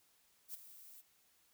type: noise with ADSR envelope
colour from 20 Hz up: violet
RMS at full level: -44 dBFS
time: 0.48-1.02 s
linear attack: 63 ms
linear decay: 13 ms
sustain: -13 dB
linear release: 21 ms
effects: white hiss -72 dBFS RMS until 1.53 s